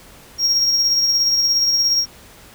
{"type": "tone with tremolo", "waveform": "triangle", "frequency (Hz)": 5588, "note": "F8", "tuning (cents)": 0, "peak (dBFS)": -11, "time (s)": [0.38, 2.06], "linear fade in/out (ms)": 50, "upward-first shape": "triangle", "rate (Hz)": 17, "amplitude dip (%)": 40, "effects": ["pink hiss -44 dBFS RMS until 2.54 s"]}